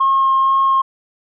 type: tone with vibrato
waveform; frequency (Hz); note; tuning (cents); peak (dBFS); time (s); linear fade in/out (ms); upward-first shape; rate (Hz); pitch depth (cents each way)
sine; 1075; C6; +47; -10; 0-0.82; 10; sine; 2.1; 9
effects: tanh soft clip ceiling -7 dBFS